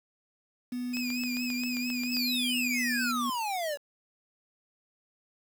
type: tone with pitch glide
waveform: sine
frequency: 246.9 to 243.1 Hz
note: B3 to B3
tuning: 0 to -27 cents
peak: -31 dBFS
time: 0.72-3.3 s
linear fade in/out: 5 ms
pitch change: -27 cents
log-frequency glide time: 2.68-2.87 s
type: tone with vibrato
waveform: 25% pulse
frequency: 2489 Hz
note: D#7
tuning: in tune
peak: -30 dBFS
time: 0.93-3.12 s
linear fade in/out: 10 ms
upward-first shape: triangle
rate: 4.4 Hz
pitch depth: 89 cents each way
type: click train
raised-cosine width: 0.2 ms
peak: -24 dBFS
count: 10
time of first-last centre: 0.97-2.168 s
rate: 7.51 Hz
type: exponential sweep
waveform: square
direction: down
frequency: 5274 to 551 Hz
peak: -30 dBFS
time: 2.1-3.78 s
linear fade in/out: 50 ms
effects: 8-bit